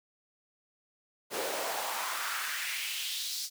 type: noise with high-pass filter sweep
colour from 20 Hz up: pink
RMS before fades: -35 dBFS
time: 1.3-3.5 s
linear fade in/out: 50 ms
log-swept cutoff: 410 to 5200 Hz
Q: 2.4
effects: none